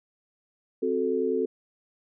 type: chord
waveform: sine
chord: F# diminished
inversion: second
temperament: equal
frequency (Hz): 261.6 / 370 / 440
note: C4 / F#4 / A4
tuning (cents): 0 / 0 / 0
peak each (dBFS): -30 / -28 / -26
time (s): 0.82-1.46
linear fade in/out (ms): 10
effects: none